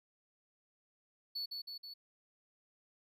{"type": "tone with echo", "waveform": "triangle", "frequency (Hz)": 4435, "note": "C#8", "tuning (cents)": 0, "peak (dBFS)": -36, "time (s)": [1.35, 1.46], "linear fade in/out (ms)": 10, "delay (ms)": 160, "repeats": 3, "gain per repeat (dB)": -3, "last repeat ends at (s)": 1.94, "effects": []}